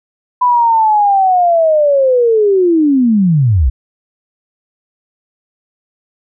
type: linear sweep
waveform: sine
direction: down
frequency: 1000 to 55 Hz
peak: -7 dBFS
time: 0.41-3.7 s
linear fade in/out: 10 ms
effects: none